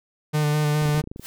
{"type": "tone with vibrato", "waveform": "45% pulse", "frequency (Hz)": 150, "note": "D3", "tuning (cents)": 37, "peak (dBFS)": -19, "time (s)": [0.33, 1.02], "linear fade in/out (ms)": 20, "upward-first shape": "square", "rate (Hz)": 4.8, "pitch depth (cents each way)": 16}
{"type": "clicks", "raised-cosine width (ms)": 3, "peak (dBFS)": -22, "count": 11, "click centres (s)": [0.822, 0.857, 0.891, 0.946, 0.978, 1.01, 1.04, 1.074, 1.115, 1.161, 1.196]}
{"type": "noise with exponential growth", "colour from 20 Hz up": "white", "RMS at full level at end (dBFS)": -34, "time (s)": [1.16, 1.26], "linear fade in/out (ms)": 0, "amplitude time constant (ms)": 20}
{"effects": []}